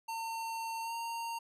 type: tone with pitch glide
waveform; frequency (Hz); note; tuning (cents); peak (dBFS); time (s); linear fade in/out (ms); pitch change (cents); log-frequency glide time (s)
square; 907 to 923.4; A#5 to A#5; -48 to -17; -37; 0.08-1.39; 10; +31; 0.82-0.93
effects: resampled to 32000 Hz